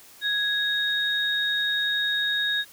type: tone pair together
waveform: sine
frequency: 1661.2 / 3750 Hz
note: G#6 / A#7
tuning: 0 / +10 cents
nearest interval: octave + major second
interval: 1410 cents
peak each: -25 dBFS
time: 0.21-2.65 s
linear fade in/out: 50 ms
effects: white hiss -50 dBFS RMS until 2.72 s